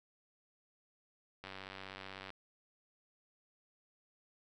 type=click train; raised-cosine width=0.3 ms; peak=-30 dBFS; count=84; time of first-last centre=1.44-2.304 s; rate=96.1 Hz; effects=none